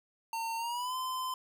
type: tone with pitch glide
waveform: square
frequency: 910 to 1027.4 Hz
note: A#5 to C6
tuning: -42 to -32 cents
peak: -34 dBFS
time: 0.33-1.34 s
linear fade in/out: 2 ms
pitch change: +210 cents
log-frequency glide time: 0.57-0.95 s
effects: 11-bit